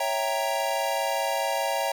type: chord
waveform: square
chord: C# diminished seventh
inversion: none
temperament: equal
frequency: 554.4 / 659.3 / 784 / 932.3 Hz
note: C#5 / E5 / G5 / Bb5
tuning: 0 / 0 / 0 / 0 cents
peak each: -31 dBFS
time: 0-1.92 s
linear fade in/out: 5 ms
effects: none